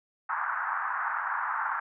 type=band-pass noise; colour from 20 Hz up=white; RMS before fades=-31 dBFS; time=0.29-1.8 s; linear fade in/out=5 ms; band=860 to 1600 Hz; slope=48 dB/octave; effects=none